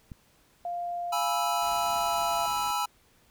click, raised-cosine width 5 ms, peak -28 dBFS, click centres 0.118 s
sine tone with pitch glide, 698.5 to 686.9 Hz, F5 to F5, 0 to -29 cents, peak -30 dBFS, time 0.65-2.46 s, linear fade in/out 2 ms, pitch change -29 cents, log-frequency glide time 1.46-2.23 s
square chord, E major, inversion first, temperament equal with one note detuned, 830.6 / 979.2 / 1318.5 Hz, G#5 / B5 / E6, 0 / -15 / 0 cents, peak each -32 dBFS, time 1.12-2.86 s, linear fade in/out 10 ms
pink noise, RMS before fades -48 dBFS, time 1.62-2.71 s, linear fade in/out 0 ms
effects pink hiss -63 dBFS RMS until 3.3 s

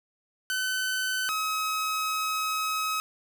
sawtooth tone pair in turn, 1517 / 1275.6 Hz, F#6 / D#6, +43 / +43 cents, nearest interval minor third, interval 300 cents, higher first, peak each -23 dBFS, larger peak neither, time 0.5-1.29 / 1.29-3 s, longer second, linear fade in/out 0 ms, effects none

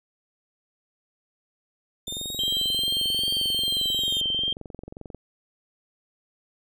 sawtooth linear two-way sweep, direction up then down, 3582 to 4534 to 3582 Hz, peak -28 dBFS, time 2.07-4.21 s, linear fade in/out 5 ms, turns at 3.35 s
click train, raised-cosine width 2 ms, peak -25 dBFS, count 70, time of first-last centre 2.08-5.147 s, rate 22.5 Hz
sine tone with vibrato, 3152 Hz, G7, 9 cents sharp, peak -23 dBFS, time 2.39-4.53 s, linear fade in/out 2 ms, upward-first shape sine, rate 2.5 Hz, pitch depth 14 cents each way
effects none

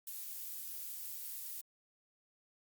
violet noise, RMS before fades -44 dBFS, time 0.07-1.61 s, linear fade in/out 2 ms, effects Opus 48 kbps

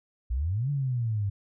sine exponential two-way sweep, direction up then down, 55.4 to 146.1 to 97.5 Hz, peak -25 dBFS, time 0.3-1.3 s, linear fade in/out 10 ms, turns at 0.7 s, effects none

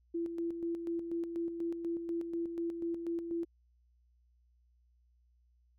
sine tone with tremolo, 337.3 Hz, E4, 40 cents sharp, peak -32 dBFS, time 0.14-3.45 s, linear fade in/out 10 ms, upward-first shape square, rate 4.1 Hz, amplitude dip 50%, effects added 60 Hz sine -66 dBFS peak until 5.78 s

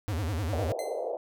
square tone with vibrato, 91.4 Hz, F#2, 21 cents flat, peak -29 dBFS, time 0.08-0.72 s, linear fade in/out 0 ms, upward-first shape sine, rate 9.9 Hz, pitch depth 290 cents each way
pink band-pass noise, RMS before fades -33 dBFS, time 0.53-1.17 s, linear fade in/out 2 ms, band 430 to 710 Hz, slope 48 dB/octave
10% pulse tone with exponential decay, 2057 Hz, C7, 30 cents flat, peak -29 dBFS, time 0.79-1.11 s, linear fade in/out 1 ms, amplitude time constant 69 ms
effects none

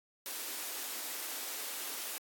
white high-pass noise, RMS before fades -40 dBFS, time 0.26-2.18 s, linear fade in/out 0 ms, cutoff 250 Hz, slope 48 dB/octave, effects AAC 64 kbps

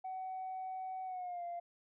sine tone with pitch glide, 752 to 693.6 Hz, F#5 to F5, +28 to -12 cents, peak -38 dBFS, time 0.04-1.6 s, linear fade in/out 10 ms, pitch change -140 cents, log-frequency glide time 1.05-1.44 s, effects tanh soft clip ceiling -36 dBFS

